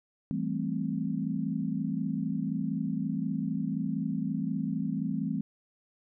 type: chord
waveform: sine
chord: A minor seventh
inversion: second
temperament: equal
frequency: 164.81 / 196 / 220 / 261.6 Hz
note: E3 / G3 / A3 / C4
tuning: 0 / 0 / 0 / 0 cents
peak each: -34 dBFS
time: 0.31-5.41 s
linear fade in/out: 0 ms
effects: none